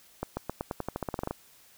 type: accelerating click train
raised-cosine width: 1 ms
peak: -17 dBFS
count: 15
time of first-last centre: 0.23-1.31 s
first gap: 140 ms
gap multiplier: 0.9
effects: white hiss -58 dBFS RMS until 1.77 s